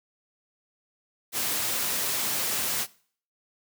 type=noise; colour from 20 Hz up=white; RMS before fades=-28 dBFS; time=1.32-2.87 s; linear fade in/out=50 ms; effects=noise-tail reverb RT60 0.5 s tail -21 dB re dry + high-pass 100 Hz 12 dB/octave